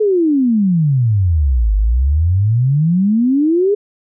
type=exponential two-way sweep; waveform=sine; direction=down then up; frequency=440 to 49 to 421.6 Hz; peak=-10 dBFS; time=0-3.75 s; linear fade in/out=10 ms; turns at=1.75 s; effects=none